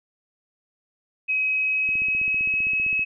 sine tone with pitch glide, 2541 to 2568 Hz, D#7 to E7, +36 to -46 cents, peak -20 dBFS, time 1.28-3.05 s, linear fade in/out 20 ms, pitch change +18 cents, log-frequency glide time 1.42-2.92 s
click train, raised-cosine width 3 ms, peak -29 dBFS, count 18, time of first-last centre 1.89-2.994 s, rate 15.4 Hz
effects none

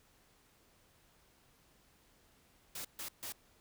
white noise bursts, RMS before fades -43 dBFS, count 3, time 2.75-3.324 s, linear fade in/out 5 ms, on 98 ms, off 140 ms, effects pink hiss -68 dBFS RMS until 3.6 s

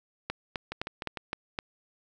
two click trains, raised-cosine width 0.3 ms, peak -15 / -19 dBFS, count 6 / 4, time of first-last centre 0.3-1.589 / 0.72-1.172 s, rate 3.88 / 6.63 Hz, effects none

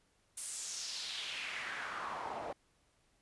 pink noise with band-pass filter sweep, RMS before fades -42 dBFS, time 0.37-2.53 s, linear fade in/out 5 ms, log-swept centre 10000 to 610 Hz, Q 2.6, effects pink hiss -73 dBFS RMS until 3.21 s + resampled to 24000 Hz

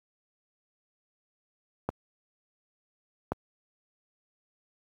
clicks, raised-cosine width 1 ms, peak -14 dBFS, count 2, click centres 1.89 / 3.32 s, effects high-pass 60 Hz 12 dB/octave + 9-bit

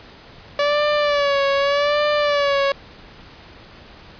sawtooth tone with vibrato, 574 Hz, D5, 40 cents flat, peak -12 dBFS, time 0.59-2.72 s, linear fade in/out 2 ms, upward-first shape sine, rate 0.84 Hz, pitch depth 60 cents each way, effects pink hiss -43 dBFS RMS until 4.19 s + resampled to 11025 Hz

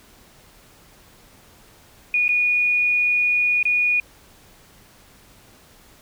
sine tone with dropouts, 2454 Hz, D#7, 25 cents flat, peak -16 dBFS, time 2.14-4 s, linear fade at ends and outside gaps 2 ms, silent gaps 2.281-2.29 / 3.629-3.653 s, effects pink hiss -51 dBFS RMS until 6.01 s

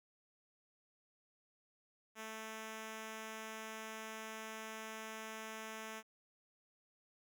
5% pulse tone, 220 Hz, A3, in tune, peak -34 dBFS, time 2.15-6.03 s, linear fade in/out 50 ms, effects none

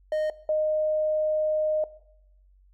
triangle / sine tone pair in turn, 617 / 617 Hz, D#5 / D#5, -15 / -15 cents, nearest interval unison, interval 0 cents, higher neither, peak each -21 dBFS, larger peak neither, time 0.12-0.3 / 0.49-1.84 s, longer second, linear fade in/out 2 ms, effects noise-tail reverb RT60 0.8 s tail -19 dB re dry + added 47 Hz sine -55 dBFS peak until 2.73 s

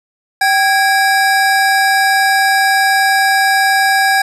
square tone pair together, 776.3 / 1645 Hz, G5 / G#6, -17 / -17 cents, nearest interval octave + minor second, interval 1300 cents, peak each -13 dBFS, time 0.41-4.22 s, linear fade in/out 5 ms, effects low-pass 12000 Hz 12 dB/octave + 8-bit

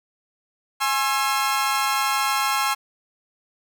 sawtooth tone cluster, 832 / 1073 / 1338 Hz, G#5 / C6 / E6, +3 / +43 / +25 cents, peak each -21 / -20 / -22 dBFS, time 0.8-2.75 s, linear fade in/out 20 ms, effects none

